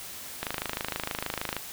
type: click train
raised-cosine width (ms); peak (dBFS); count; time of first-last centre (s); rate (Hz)
0.3; -13; 31; 0.43-1.566; 26.4
effects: white hiss -41 dBFS RMS until 1.72 s